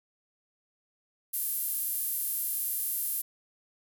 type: tone with high-pass filter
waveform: sawtooth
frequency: 398.3 Hz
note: G4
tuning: 28 cents sharp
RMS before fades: -32 dBFS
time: 1.33-3.22 s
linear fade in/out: 10 ms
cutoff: 12000 Hz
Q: 2.8
effects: none